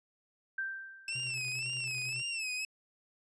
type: tone with exponential decay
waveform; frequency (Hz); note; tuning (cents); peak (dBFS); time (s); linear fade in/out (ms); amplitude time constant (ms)
sine; 1568; G6; 0; -31; 0.58-1.41; 5; 180
type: tone with vibrato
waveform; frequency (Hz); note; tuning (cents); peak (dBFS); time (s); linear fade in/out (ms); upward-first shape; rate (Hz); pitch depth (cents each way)
sawtooth; 2637; E7; 0; -31; 1.08-2.65; 2; sine; 1.9; 100
type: click train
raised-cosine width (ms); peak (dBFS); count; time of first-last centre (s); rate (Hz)
0.2; -37; 32; 1.09-2.197; 28
type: tone with tremolo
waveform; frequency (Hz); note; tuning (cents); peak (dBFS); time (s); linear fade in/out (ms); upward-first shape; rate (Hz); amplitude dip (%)
triangle; 126.9; B2; +47; -40; 1.15-2.22; 5; sine; 10; 55
effects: resampled to 22050 Hz